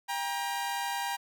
sawtooth tone pair together, 797 / 947.8 Hz, G5 / A#5, +28 / +28 cents, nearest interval minor third, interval 300 cents, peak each -30 / -30 dBFS, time 0.08-1.17 s, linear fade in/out 20 ms, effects none

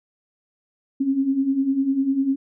sine beating tone pair, 263.3 / 273.3 Hz, C4 / C#4, +11 / -24 cents, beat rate 10 Hz, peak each -25 / -19 dBFS, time 1-2.36 s, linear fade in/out 10 ms, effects none

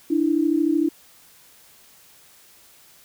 sine tone pair together, 296.4 / 329.6 Hz, D4 / E4, +16 / 0 cents, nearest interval major second, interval 184 cents, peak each -20 dBFS, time 0.1-0.89 s, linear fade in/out 10 ms, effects white hiss -52 dBFS RMS until 3.04 s

